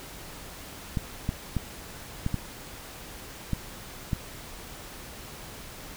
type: clicks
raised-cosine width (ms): 5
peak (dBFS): -14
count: 7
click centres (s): 0.972 / 1.291 / 1.567 / 2.264 / 2.343 / 3.533 / 4.132
effects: pink hiss -43 dBFS RMS until 5.96 s